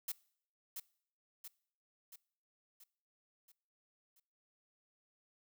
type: noise with echo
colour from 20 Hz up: blue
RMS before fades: -39 dBFS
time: 0.08-0.12 s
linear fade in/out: 5 ms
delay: 680 ms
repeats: 6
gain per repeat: -5 dB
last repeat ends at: 4.2 s
effects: noise-tail reverb RT60 0.6 s tail -22 dB re dry